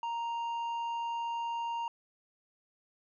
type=tone with hard clipping; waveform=sine; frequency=932.3 Hz; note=A#5; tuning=in tune; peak=-34 dBFS; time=0.03-1.88 s; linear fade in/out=2 ms; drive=5 dB; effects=resampled to 16000 Hz